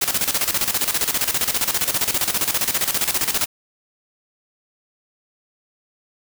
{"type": "noise with tremolo", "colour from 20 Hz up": "white", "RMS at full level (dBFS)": -19, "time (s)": [0.01, 3.46], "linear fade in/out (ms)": 10, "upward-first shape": "square", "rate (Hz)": 15, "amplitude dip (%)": 70, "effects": []}